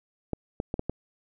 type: clicks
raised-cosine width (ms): 2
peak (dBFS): -15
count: 5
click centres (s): 0.333 / 0.601 / 0.741 / 0.794 / 0.896
effects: none